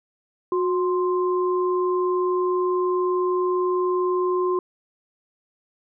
sine tone pair together, 364.4 / 1046.5 Hz, F#4 / C6, -26 / 0 cents, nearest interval octave + tritone, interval 1826 cents, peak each -20 / -26 dBFS, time 0.52-4.59 s, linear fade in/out 2 ms, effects none

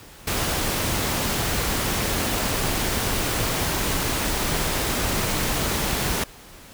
pink noise, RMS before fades -24 dBFS, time 0.27-6.24 s, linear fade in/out 5 ms, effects pink hiss -45 dBFS RMS until 6.73 s

